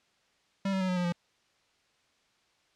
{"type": "tone with pitch steps", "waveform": "square", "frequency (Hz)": [195.4, 190.83, 186.36, 182, 177.74, 173.58], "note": ["G3", "G3", "F#3", "F#3", "F3", "F3"], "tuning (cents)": [-5, -46, 13, -28, 31, -10], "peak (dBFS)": -28, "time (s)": [0.65, 1.124], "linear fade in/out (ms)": 5, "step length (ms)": 79, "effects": ["white hiss -69 dBFS RMS until 2.75 s", "low-pass 5000 Hz 12 dB/octave"]}